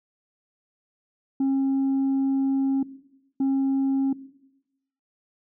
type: tone bursts at uneven times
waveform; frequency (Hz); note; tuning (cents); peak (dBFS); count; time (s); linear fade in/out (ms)
sine; 270.4; C#4; -43; -17; 2; 1.4-2.83 / 3.4-4.13; 5
effects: noise-tail reverb RT60 0.9 s tail -18 dB re dry + tanh soft clip ceiling -19 dBFS